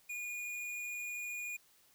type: tone with hard clipping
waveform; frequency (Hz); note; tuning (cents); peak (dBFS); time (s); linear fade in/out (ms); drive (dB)
sine; 2441; D#7; -34; -40; 0.09-1.57; 10; 15
effects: white hiss -67 dBFS RMS until 1.94 s